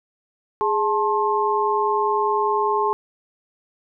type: tone cluster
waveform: sine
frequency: 415.1 / 875 / 1065 Hz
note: G#4 / A5 / C6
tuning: -1 / -10 / +30 cents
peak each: -22 dBFS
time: 0.61-2.93 s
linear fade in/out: 0 ms
effects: none